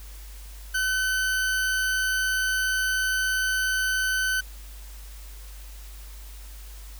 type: tone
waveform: 40% pulse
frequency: 1519 Hz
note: F#6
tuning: 45 cents sharp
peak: -22 dBFS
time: 0.74-4.41 s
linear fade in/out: 10 ms
effects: added 50 Hz sine -39 dBFS peak until 6.99 s + white hiss -49 dBFS RMS until 6.99 s